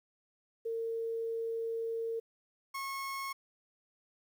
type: tone pair in turn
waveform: sine / 30% pulse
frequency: 455.8 / 1090.4 Hz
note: A#4 / C#6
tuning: -39 / -29 cents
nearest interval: octave + minor third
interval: 1510 cents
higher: second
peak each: -33 / -34 dBFS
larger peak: first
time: 0.65-2.2 / 2.74-3.33 s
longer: first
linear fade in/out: 10 ms
effects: 11-bit